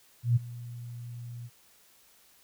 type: tone with ADSR envelope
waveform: sine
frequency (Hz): 119.7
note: A#2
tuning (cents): +46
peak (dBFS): -18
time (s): 0.23-1.5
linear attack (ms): 130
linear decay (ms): 19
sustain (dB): -20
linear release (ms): 47
effects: white hiss -61 dBFS RMS until 2.43 s